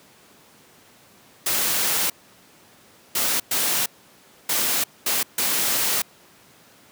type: noise bursts at uneven times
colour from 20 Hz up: white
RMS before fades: -22 dBFS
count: 6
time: 1.46-2.1 / 3.15-3.4 / 3.51-3.86 / 4.49-4.84 / 5.06-5.23 / 5.38-6.02 s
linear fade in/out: 5 ms
effects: pink hiss -52 dBFS RMS until 6.91 s + high-pass 150 Hz 12 dB/octave